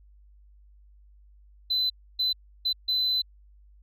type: tone bursts at uneven times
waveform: sine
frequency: 4026 Hz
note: B7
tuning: 33 cents sharp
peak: -21 dBFS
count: 4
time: 1.7-1.9 / 2.19-2.33 / 2.65-2.73 / 2.88-3.22 s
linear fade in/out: 10 ms
effects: tanh soft clip ceiling -20 dBFS + added 50 Hz sine -52 dBFS peak until 3.82 s